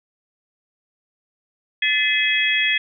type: tone cluster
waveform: sine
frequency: 1750 / 2047 / 2546 / 3317 Hz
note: A6 / C7 / D#7 / G#7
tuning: -10 / -38 / +39 / -3 cents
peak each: -22 dBFS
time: 1.82-2.78 s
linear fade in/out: 5 ms
effects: none